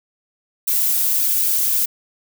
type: noise with flanger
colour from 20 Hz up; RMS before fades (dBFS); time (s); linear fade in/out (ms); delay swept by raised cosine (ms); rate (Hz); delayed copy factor
violet; -18; 0.67-1.86; 10; 0.95 to 3.75; 3.6; -0.75
effects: none